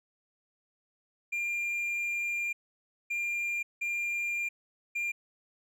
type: tone bursts at uneven times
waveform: triangle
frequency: 2396 Hz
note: D7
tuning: 34 cents sharp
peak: -28 dBFS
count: 4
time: 1.32-2.53 / 3.1-3.63 / 3.81-4.49 / 4.95-5.12 s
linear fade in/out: 10 ms
effects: none